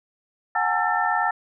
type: tone cluster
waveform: sine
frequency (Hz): 732 / 820 / 898 / 1341 / 1786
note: F#5 / G#5 / A5 / E6 / A6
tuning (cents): -19 / -22 / +35 / +29 / +25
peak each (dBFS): -26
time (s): 0.55-1.31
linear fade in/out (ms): 5
effects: none